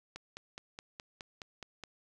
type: click train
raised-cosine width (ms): 0.2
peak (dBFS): -26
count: 9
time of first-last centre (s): 0.16-1.837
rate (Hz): 4.77
effects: none